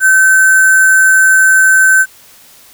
sine tone with sample-and-hold, 1536 Hz, G6, 36 cents flat, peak -4 dBFS, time 0-2.06 s, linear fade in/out 50 ms, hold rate 8820 Hz, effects white hiss -41 dBFS RMS until 2.73 s

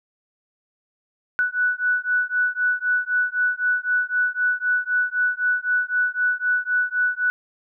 sine beating tone pair, 1480 / 1483.9 Hz, F#6 / F#6, 0 / +5 cents, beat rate 3.9 Hz, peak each -22 dBFS, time 1.39-7.3 s, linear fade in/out 0 ms, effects none

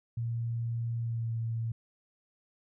sine tone with pitch glide, 116.54 to 114.27 Hz, A#2 to A#2, 0 to -34 cents, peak -30 dBFS, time 0.17-1.72 s, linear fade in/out 5 ms, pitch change -34 cents, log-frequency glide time 0.99-1.32 s, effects none

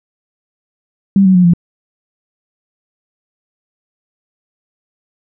sine tone with pitch steps, 196 / 187.8 / 179.94 / 172.41 Hz, G3 / F#3 / F#3 / F3, 0 / +26 / -48 / -22 cents, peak -5 dBFS, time 1.16-1.536 s, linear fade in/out 2 ms, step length 94 ms, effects none

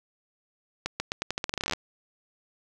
accelerating click train, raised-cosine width 0.2 ms, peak -11 dBFS, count 18, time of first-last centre 0.86-1.734 s, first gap 140 ms, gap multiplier 0.85, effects none

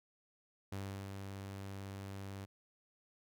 sawtooth tone with ADSR envelope, 98 Hz, G2, in tune, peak -36 dBFS, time 0.72-2.46 s, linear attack 6 ms, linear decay 350 ms, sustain -4 dB, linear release 21 ms, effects none

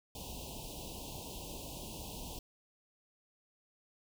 pink band-stop noise, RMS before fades -45 dBFS, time 0.15-2.39 s, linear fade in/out 2 ms, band 1000 to 2600 Hz, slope 96 dB/octave, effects none

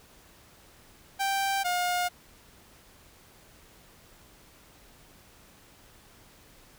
sawtooth tone pair in turn, 784 / 713.8 Hz, G5 / F5, 0 / +38 cents, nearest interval major second, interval 162 cents, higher first, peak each -22 dBFS, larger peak neither, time 1.19-1.64 / 1.64-2.09 s, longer neither, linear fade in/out 20 ms, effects pink hiss -56 dBFS RMS until 6.78 s

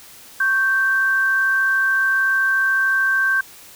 sine tone pair together, 1100 / 1561.6 Hz, C#6 / G6, -14 / -7 cents, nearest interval tritone, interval 607 cents, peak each -27 / -15 dBFS, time 0.4-3.41 s, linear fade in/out 5 ms, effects white hiss -43 dBFS RMS until 3.75 s

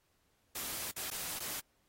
white noise with dropouts, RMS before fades -40 dBFS, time 0.55-1.6 s, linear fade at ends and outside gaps 5 ms, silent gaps 0.913-0.962 / 1.103-1.112 / 1.39-1.402 s, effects pink hiss -75 dBFS RMS until 1.88 s + AAC 48 kbps

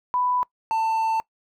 sine / triangle tone pair in turn, 993 / 891.7 Hz, B5 / A5, +9 / +23 cents, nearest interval major second, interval 186 cents, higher first, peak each -20 / -18 dBFS, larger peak second, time 0.14-0.43 / 0.71-1.2 s, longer second, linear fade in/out 0 ms, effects noise-tail reverb RT60 0.1 s tail -22 dB re dry

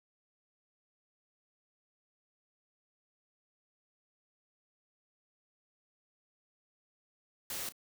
white noise with echo, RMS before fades -39 dBFS, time 7.5-7.69 s, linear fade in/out 2 ms, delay 33 ms, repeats 1, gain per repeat -15 dB, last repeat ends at 7.723 s, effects none

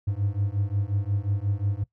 triangle beating tone pair, 98 / 103.6 Hz, G2 / G#2, 0 / -4 cents, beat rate 5.6 Hz, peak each -25 dBFS, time 0.07-1.84 s, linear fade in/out 10 ms, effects noise-tail reverb RT60 0.1 s tail -18 dB re dry

